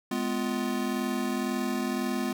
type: chord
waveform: square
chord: F diminished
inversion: first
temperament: just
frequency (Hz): 209.5 / 251.4 / 349.2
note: Ab3 / Cb4 / F4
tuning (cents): +15 / +31 / 0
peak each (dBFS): -33 / -31 / -35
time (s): 0.11-2.33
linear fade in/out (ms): 5
effects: none